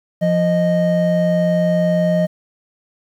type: tone pair together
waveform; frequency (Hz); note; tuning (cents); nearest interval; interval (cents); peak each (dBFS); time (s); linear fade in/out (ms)
triangle; 173.98 / 620; F3 / D#5; -6 / -6; octave + minor seventh; 2200; -14; 0.21-2.27; 20
effects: 8-bit